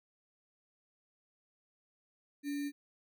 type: tone with sample-and-hold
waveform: sine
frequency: 286.1 Hz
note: D4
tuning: 45 cents flat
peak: -34 dBFS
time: 2.43-2.72 s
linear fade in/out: 50 ms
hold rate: 2100 Hz
effects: none